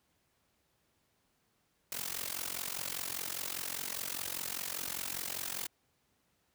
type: noise with amplitude modulation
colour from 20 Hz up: white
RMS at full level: -35 dBFS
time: 1.92-5.67 s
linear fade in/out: 2 ms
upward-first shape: sine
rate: 45 Hz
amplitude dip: 90%
effects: pink hiss -75 dBFS RMS until 6.54 s + high-pass 60 Hz 12 dB/octave